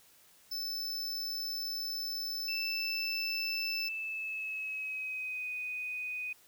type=tone; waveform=square; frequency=5274 Hz; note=E8; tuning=in tune; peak=-35 dBFS; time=0.51-3.89 s; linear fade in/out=10 ms
type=tone with pitch glide; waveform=sine; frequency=2656 to 2492 Hz; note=E7 to D#7; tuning=+12 to +2 cents; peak=-35 dBFS; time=2.48-6.33 s; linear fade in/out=5 ms; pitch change=-110 cents; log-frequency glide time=3.72-5.51 s
effects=white hiss -62 dBFS RMS until 6.47 s